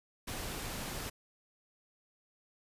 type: noise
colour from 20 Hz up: pink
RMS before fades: -40 dBFS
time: 0.27-1.1 s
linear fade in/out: 10 ms
effects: resampled to 32000 Hz